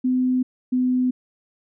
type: tone pair in turn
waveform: sine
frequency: 254.3 / 252.7 Hz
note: C4 / B3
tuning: -49 / +40 cents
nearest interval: unison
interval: 11 cents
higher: first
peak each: -17 dBFS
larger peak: neither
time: 0.04-0.43 / 0.72-1.11 s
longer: neither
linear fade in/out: 10 ms
effects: none